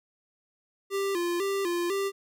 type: tone with vibrato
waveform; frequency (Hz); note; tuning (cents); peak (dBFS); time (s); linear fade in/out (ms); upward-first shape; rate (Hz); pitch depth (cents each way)
square; 370; F#4; 0; -27; 0.9-2.12; 50; square; 2; 110
effects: none